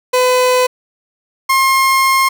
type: tone pair in turn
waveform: 30% pulse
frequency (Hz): 504 / 1067.9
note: B4 / C6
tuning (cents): +35 / +35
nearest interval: octave + minor second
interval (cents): 1300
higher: second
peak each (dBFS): -7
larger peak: neither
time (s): 0.13-0.67 / 1.49-2.29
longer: second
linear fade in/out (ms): 10
effects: none